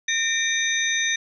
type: tone cluster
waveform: sine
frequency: 1825 / 2341 / 3681 / 6090 Hz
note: A#6 / D7 / A#7 / F#8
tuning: -37 / -6 / -23 / +49 cents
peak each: -24 / -28 / -26 / -27 dBFS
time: 0.08-1.16 s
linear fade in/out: 5 ms
effects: none